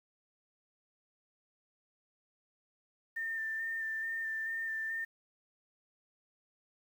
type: tone with vibrato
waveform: sine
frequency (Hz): 1796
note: A6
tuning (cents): +35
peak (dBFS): -34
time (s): 3.16-5.05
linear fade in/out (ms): 10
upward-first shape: square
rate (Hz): 2.3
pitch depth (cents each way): 15
effects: 10-bit